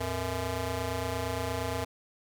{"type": "ring-modulated tone", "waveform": "15% pulse", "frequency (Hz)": 183.8, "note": "F#3", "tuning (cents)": -11, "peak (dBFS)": -21, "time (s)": [0, 1.85], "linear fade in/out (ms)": 10, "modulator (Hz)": 290, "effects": []}